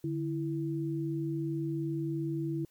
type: tone pair together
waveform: sine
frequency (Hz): 146.83 / 329.6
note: D3 / E4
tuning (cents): 0 / 0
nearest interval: octave + major second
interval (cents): 1400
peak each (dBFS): -34 / -33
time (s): 0.04-2.65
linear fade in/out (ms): 2
effects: white hiss -69 dBFS RMS until 2.7 s